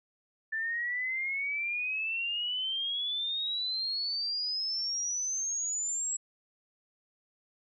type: exponential sweep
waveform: sine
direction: up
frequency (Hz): 1760 to 7730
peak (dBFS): -30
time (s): 0.52-6.17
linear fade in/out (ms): 10
effects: none